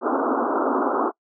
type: band-pass noise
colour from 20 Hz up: pink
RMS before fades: -22 dBFS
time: 0.01-1.12 s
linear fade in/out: 50 ms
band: 240 to 1400 Hz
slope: 96 dB/octave
effects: noise-tail reverb RT60 0.1 s tail -24 dB re dry